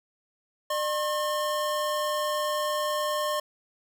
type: tone pair together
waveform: square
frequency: 601.6 / 1075 Hz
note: D5 / C6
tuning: +42 / +47 cents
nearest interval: minor seventh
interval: 1005 cents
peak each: -29 / -30 dBFS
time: 0.7-3.4 s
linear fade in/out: 5 ms
effects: none